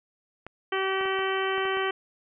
clicks, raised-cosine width 0.5 ms, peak -24 dBFS, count 7, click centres 0.466 / 1.011 / 1.056 / 1.191 / 1.58 / 1.654 / 1.771 s
harmonic tone, 383.8 Hz, G4, 37 cents flat, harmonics 1 / 2 / 3 / 4 / 5 / 6 / 7 / 8, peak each -28 / -34 / -32 / -34 / -34 / -38 / -40 / -36 dBFS, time 0.72-1.91 s, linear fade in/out 5 ms
effects none

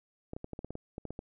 clicks, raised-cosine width 2 ms, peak -26 dBFS, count 12, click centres 0.334 / 0.365 / 0.444 / 0.533 / 0.591 / 0.646 / 0.706 / 0.754 / 0.981 / 1.053 / 1.106 / 1.191 s, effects none

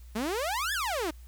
sawtooth exponential two-way sweep, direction up then down, 203.3 to 1778 to 290.8 Hz, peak -25 dBFS, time 0.15-1.11 s, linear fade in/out 10 ms, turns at 0.73 s, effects added 60 Hz sine -45 dBFS peak until 1.27 s + white hiss -62 dBFS RMS until 1.27 s

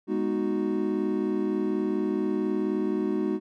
triangle chord, G# minor seventh, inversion none, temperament equal, 207.7 / 246.9 / 311.1 / 370 Hz, G#3 / B3 / D#4 / F#4, 0 / 0 / 0 / 0 cents, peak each -28 / -31 / -27 / -27 dBFS, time 0.07-3.4 s, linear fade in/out 50 ms, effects none

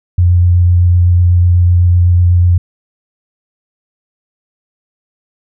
sine tone with vibrato, 88.3 Hz, F2, 20 cents sharp, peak -5 dBFS, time 0.18-2.58 s, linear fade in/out 5 ms, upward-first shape sine, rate 8 Hz, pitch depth 14 cents each way, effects none

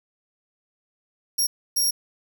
20% pulse tone bursts at uneven times, 5590 Hz, F8, 1 cent sharp, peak -14 dBFS, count 2, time 1.38-1.47 / 1.76-1.91 s, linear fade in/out 10 ms, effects 9-bit

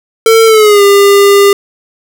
square tone with pitch glide, 450.3 to 401.2 Hz, A4 to G4, +40 to +40 cents, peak -3 dBFS, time 0.26-1.53 s, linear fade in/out 2 ms, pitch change -200 cents, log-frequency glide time 0.45-0.83 s, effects none

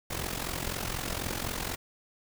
pink noise with amplitude modulation, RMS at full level -31 dBFS, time 0.1-1.76 s, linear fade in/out 10 ms, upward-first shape sine, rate 44 Hz, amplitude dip 75%, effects none

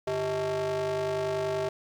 square ring-modulated tone, 122.7 Hz, B2, 11 cents flat, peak -25 dBFS, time 0.07-1.69 s, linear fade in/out 5 ms, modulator 516 Hz, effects low-pass 7000 Hz 12 dB/octave + 10-bit

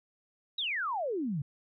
sine exponential sweep, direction down, 3951 to 131.4 Hz, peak -30 dBFS, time 0.58-1.42 s, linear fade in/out 5 ms, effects none

